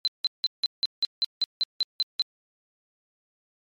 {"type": "tone bursts", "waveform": "sine", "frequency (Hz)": 4060, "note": "B7", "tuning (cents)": 47, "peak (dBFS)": -20, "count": 12, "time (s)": [0.05, 2.22], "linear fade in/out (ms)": 0, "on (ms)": 25, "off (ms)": 170, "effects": ["MP3 96 kbps"]}